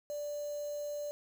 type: tone with quantisation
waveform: sine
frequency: 587.3 Hz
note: D5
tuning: in tune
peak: -36 dBFS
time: 0.1-1.11 s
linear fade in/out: 0 ms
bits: 8
effects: none